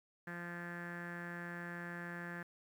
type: tone with low-pass filter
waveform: sawtooth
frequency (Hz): 173.2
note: F3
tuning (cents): -14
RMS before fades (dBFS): -45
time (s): 0.27-2.43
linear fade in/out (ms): 5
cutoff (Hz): 1700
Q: 9
effects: 11-bit